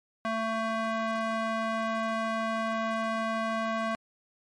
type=tone with band-pass filter; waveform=square; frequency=223.4 Hz; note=A3; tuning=27 cents sharp; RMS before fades=-30 dBFS; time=0.25-3.95 s; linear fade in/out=0 ms; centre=1100 Hz; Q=1.1; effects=MP3 48 kbps